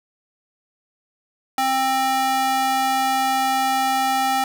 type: tone with high-pass filter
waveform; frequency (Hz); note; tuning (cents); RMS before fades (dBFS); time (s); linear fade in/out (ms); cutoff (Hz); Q
square; 264.4; C4; +18; -20; 1.58-4.44; 2; 670; 1.9
effects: none